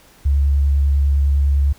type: tone with vibrato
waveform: sine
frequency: 70.2 Hz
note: C#2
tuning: 22 cents sharp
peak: -12 dBFS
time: 0.25-1.73 s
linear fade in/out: 10 ms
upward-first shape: triangle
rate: 10 Hz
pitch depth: 17 cents each way
effects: pink hiss -49 dBFS RMS until 1.78 s